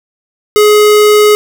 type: tone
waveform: square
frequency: 420.6 Hz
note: G#4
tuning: 22 cents sharp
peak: -4 dBFS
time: 0.56-1.35 s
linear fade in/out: 0 ms
effects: none